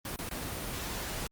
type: noise with dropouts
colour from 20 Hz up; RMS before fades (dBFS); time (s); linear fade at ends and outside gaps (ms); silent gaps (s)
pink; -37; 0.05-1.27; 2; 0.161-0.188 / 0.291-0.311
effects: Opus 24 kbps